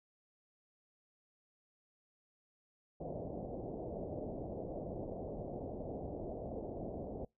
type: low-pass noise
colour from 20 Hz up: white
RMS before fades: -43 dBFS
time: 3-7.25 s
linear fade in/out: 5 ms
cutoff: 680 Hz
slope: 48 dB/octave
effects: noise-tail reverb RT60 0.2 s tail -25 dB re dry